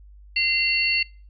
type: tone cluster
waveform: sine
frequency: 2074 / 2736 / 4452 Hz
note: C7 / F7 / C#8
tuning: -16 / -36 / +7 cents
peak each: -26 / -21 / -24 dBFS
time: 0.36-1.03 s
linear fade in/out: 5 ms
effects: noise-tail reverb RT60 0.4 s tail -26 dB re dry + added 50 Hz sine -44 dBFS peak until 1.29 s